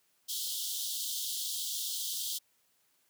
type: high-pass noise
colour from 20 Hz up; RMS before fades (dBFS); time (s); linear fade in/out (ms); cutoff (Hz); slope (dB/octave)
pink; -36; 0.28-2.39; 20; 3100; 96
effects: white hiss -72 dBFS RMS until 3.09 s + high-pass 100 Hz 12 dB/octave